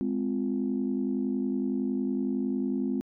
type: chord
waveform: sine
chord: F minor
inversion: first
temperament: equal with one note detuned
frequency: 207.7 / 258.6 / 349.2 Hz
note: Ab3 / C4 / F4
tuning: 0 / -20 / 0 cents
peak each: -30 / -28 / -34 dBFS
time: 0.01-3.01 s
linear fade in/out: 0 ms
effects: tanh soft clip ceiling -18 dBFS